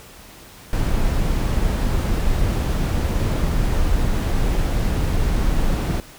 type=noise; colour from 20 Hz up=brown; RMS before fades=-19 dBFS; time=0.73-6 s; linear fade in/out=0 ms; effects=pink hiss -43 dBFS RMS until 6.18 s